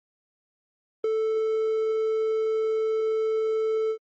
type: tone with ADSR envelope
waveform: triangle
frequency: 440 Hz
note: A4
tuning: in tune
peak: -16 dBFS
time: 1.04-3.98 s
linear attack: 4 ms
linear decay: 8 ms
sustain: -4 dB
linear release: 79 ms
effects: MP3 32 kbps